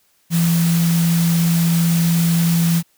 sine tone in noise, 168.1 Hz, E3, 34 cents sharp, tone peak -13 dBFS, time 0.3-2.83 s, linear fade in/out 50 ms, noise white, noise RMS -26 dBFS, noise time 0.3-2.83 s, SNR +10 dB, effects white hiss -60 dBFS RMS until 2.97 s

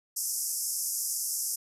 white band-pass noise, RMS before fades -32 dBFS, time 0.16-1.56 s, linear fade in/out 10 ms, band 5100 to 13000 Hz, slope 96 dB/octave, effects none

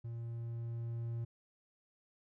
triangle tone with level ramp, 116.54 Hz, A#2, in tune, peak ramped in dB -38 to -34 dBFS, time 0.04-1.25 s, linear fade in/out 10 ms, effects none

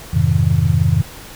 sine chord, F minor seventh, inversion none, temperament just, 87.31 / 104.77 / 130.96 / 157.15 Hz, F2 / Ab2 / C3 / Eb3, 0 / +16 / +2 / +18 cents, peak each -17 dBFS, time 0.13-1.02 s, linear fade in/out 10 ms, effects pink hiss -36 dBFS RMS until 1.35 s

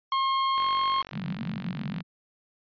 45% pulse tone, 1073 Hz, C6, 43 cents sharp, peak -23 dBFS, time 0.12-1.02 s, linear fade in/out 2 ms
click train, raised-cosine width 0.3 ms, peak -23 dBFS, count 68, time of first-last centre 0.58-2.006 s, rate 47 Hz
white band-pass noise, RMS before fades -33 dBFS, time 1.12-2.03 s, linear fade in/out 50 ms, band 140 to 210 Hz, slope 48 dB/octave
effects resampled to 11025 Hz

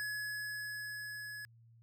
square tone with level ramp, 1693 Hz, G#6, 33 cents sharp, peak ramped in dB -37 to -44 dBFS, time 0-1.45 s, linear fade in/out 0 ms, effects added 115 Hz sine -59 dBFS peak until 1.82 s

